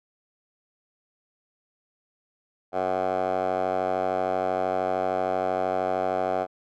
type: tone with band-pass filter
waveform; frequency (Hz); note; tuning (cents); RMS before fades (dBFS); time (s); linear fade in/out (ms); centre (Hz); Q
10% pulse; 93; F#2; +9; -26; 2.72-6.47; 50; 750; 4.7
effects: none